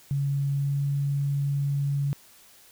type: tone with pitch glide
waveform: sine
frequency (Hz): 140 to 141.06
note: C#3 to C#3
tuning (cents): +18 to +31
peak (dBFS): -23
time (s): 0.11-2.13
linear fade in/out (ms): 0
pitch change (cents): +13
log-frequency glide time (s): 0.5-0.87
effects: white hiss -54 dBFS RMS until 2.71 s